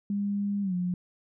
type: tone with pitch glide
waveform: sine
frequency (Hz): 202.1 to 179.01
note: G#3 to F3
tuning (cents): -47 to +43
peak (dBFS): -26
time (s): 0.1-0.94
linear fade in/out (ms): 2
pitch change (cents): -210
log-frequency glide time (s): 0.62-0.74
effects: none